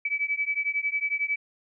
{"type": "beating tone pair", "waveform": "sine", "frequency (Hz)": [2290, 2301], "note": ["D7", "D7"], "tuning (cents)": [-44, -36], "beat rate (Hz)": 11, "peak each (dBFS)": -28, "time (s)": [0.05, 1.36], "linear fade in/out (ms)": 5, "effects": []}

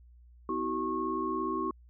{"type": "tone cluster", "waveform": "sine", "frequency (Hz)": [250.5, 322.8, 379.9, 1091], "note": ["B3", "E4", "F#4", "C#6"], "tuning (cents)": [25, -36, 46, -28], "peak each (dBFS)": [-38, -35, -35, -33], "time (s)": [0.49, 1.71], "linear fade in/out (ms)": 2, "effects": ["added 60 Hz sine -53 dBFS peak until 1.89 s"]}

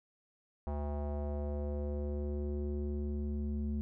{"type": "tone with low-pass filter sweep", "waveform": "square", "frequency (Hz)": 73, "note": "D2", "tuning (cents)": -10, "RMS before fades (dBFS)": -36, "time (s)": [0.67, 3.81], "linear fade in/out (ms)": 0, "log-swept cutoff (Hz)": [820, 240], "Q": 2.7, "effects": []}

